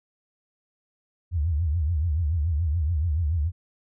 sine tone with vibrato, 79.8 Hz, D#2, 44 cents sharp, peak -21 dBFS, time 1.31-3.52 s, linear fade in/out 50 ms, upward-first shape triangle, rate 7 Hz, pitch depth 230 cents each way, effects none

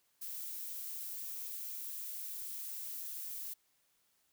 violet noise, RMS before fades -43 dBFS, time 0.21-3.54 s, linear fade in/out 10 ms, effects white hiss -75 dBFS RMS until 4.32 s

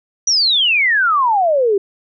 sine exponential sweep, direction down, 5970 to 381.8 Hz, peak -11 dBFS, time 0.27-1.78 s, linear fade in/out 5 ms, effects none

